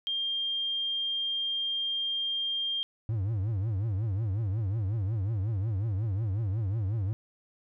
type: tone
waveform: sine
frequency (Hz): 3200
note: G7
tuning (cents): +35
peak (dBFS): -28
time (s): 0.07-2.83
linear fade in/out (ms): 0
type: tone with vibrato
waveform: triangle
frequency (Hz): 103.83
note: G#2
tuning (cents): 0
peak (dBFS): -25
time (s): 3.09-7.13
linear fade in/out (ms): 0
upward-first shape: triangle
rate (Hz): 5.5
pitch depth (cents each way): 240
effects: none